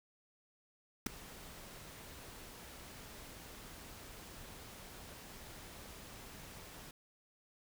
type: noise with ADSR envelope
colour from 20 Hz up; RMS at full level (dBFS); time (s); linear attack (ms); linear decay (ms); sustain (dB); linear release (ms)
pink; -31; 1.06-6.91; 7; 4; -21; 4
effects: none